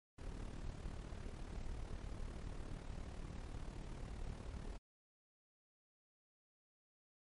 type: noise with amplitude modulation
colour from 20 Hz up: brown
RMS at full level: -44 dBFS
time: 0.18-4.78 s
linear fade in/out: 10 ms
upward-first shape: sine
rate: 37.2 Hz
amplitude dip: 60%
effects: MP3 48 kbps